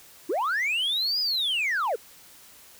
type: linear two-way sweep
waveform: sine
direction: up then down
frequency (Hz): 287.5 to 5030 to 396.1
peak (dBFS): -21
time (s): 0.29-1.96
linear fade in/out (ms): 10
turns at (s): 1.2
effects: tanh soft clip ceiling -22 dBFS + white hiss -51 dBFS RMS until 2.79 s